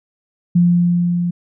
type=tone with level ramp; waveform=sine; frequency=174.5 Hz; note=F3; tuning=1 cent flat; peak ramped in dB=-8 to -16 dBFS; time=0.55-1.31 s; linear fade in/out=10 ms; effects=none